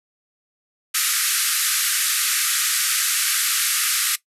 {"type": "band-pass noise", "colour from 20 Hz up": "white", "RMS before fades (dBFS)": -21, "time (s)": [0.94, 4.16], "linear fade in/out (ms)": 10, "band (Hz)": [1200, 13000], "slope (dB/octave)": 96, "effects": ["noise-tail reverb RT60 0.1 s tail -17 dB re dry"]}